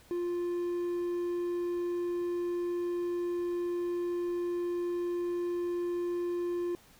triangle tone, 350 Hz, F4, 4 cents sharp, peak -28 dBFS, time 0.11-6.75 s, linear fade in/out 0 ms, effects pink hiss -59 dBFS RMS until 6.99 s

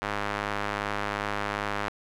square tone with band-pass filter, 51.3 Hz, G#1, 21 cents flat, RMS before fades -31 dBFS, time 0.02-1.89 s, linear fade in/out 0 ms, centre 1400 Hz, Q 1, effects none

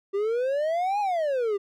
triangle exponential two-way sweep, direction up then down, 388.4 to 844 to 388.4 Hz, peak -21 dBFS, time 0.13-1.58 s, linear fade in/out 20 ms, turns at 1 s, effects none

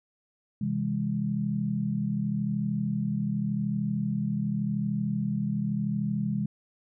sine chord, C augmented, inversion none, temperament just, 130.81 / 163.52 / 204.4 Hz, C3 / E3 / G#3, 0 / -14 / -27 cents, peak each -32 / -32 / -28 dBFS, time 0.61-6.46 s, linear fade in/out 5 ms, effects none

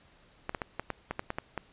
clicks, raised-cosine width 0.5 ms, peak -17 dBFS, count 10, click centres 0.494 / 0.548 / 0.618 / 0.796 / 0.903 / 1.11 / 1.194 / 1.304 / 1.385 / 1.577 s, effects pink hiss -61 dBFS RMS until 1.72 s + resampled to 8000 Hz

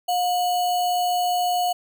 sine tone with sample-and-hold, 716 Hz, F5, 43 cents sharp, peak -19 dBFS, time 0.08-1.73 s, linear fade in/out 10 ms, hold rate 3675 Hz, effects none

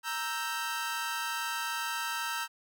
sawtooth chord, E diminished, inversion second, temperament equal, 932.3 / 1318.5 / 1568 Hz, Bb5 / E6 / G6, 0 / 0 / 0 cents, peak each -33 dBFS, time 0.03-2.48 s, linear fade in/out 50 ms, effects none

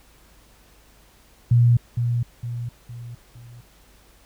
sine tone with echo, 119.5 Hz, A#2, 43 cents sharp, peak -12 dBFS, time 1.51-1.77 s, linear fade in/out 5 ms, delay 460 ms, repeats 4, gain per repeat -7 dB, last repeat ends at 3.61 s, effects added 50 Hz sine -55 dBFS peak until 4.25 s + pink hiss -55 dBFS RMS until 4.25 s

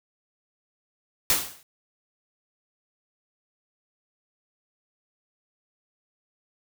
white noise with exponential decay, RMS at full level -18 dBFS, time 1.3-1.63 s, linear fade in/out 1 ms, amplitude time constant 71 ms, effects none

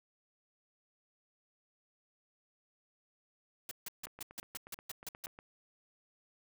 white noise bursts, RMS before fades -42 dBFS, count 10, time 3.69-5.26 s, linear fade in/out 2 ms, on 22 ms, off 150 ms
click train, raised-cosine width 0.5 ms, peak -35 dBFS, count 12, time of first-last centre 4.07-5.389 s, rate 8.34 Hz
effects none

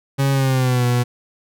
40% pulse tone with pitch glide, 137.4 to 122.41 Hz, C#3 to B2, -15 to -15 cents, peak -14 dBFS, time 0.18-1.04 s, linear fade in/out 20 ms, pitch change -200 cents, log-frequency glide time 0.32-0.85 s, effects none

